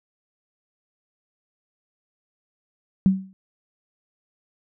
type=tone with exponential decay; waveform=sine; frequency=190.7 Hz; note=G3; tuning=47 cents flat; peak=-10 dBFS; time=3.06-3.33 s; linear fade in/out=0 ms; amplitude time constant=57 ms; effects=none